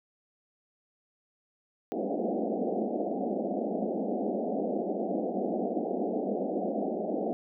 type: band-pass noise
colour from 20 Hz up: pink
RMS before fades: -31 dBFS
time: 1.92-7.33 s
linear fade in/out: 0 ms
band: 190 to 760 Hz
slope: 96 dB/octave
effects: none